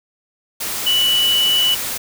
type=tone in noise; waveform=sine; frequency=2960 Hz; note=F#7; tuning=in tune; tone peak=-13 dBFS; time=0.86-1.75 s; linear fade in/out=10 ms; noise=white; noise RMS=-24 dBFS; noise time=0.6-1.98 s; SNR=+8 dB; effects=none